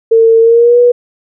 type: tone with pitch glide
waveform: sine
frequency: 453.1 to 485.6 Hz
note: A#4 to B4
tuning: -49 to -29 cents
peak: -3 dBFS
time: 0.11-0.92 s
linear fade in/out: 10 ms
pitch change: +120 cents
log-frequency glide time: 0.4-0.79 s
effects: none